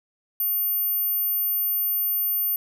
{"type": "tone", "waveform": "sine", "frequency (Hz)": 13500, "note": "G#9", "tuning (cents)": 27, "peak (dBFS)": -21, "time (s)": [0.4, 2.56], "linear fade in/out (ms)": 2, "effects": []}